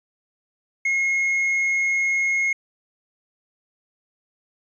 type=tone; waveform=triangle; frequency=2159 Hz; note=C#7; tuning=46 cents flat; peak=-17 dBFS; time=0.85-2.53 s; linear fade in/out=5 ms; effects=resampled to 22050 Hz